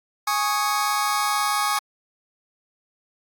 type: chord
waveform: sawtooth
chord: Ab suspended fourth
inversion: none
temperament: just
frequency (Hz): 830.6 / 1107.5 / 1245.9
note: Ab5 / Db6 / Eb6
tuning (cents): 0 / -2 / +2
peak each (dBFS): -21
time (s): 0.27-1.79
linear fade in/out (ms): 5
effects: AAC 64 kbps